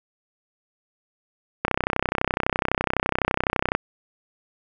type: click train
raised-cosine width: 0.5 ms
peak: -5 dBFS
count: 68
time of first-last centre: 1.65-3.75 s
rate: 31.9 Hz
effects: none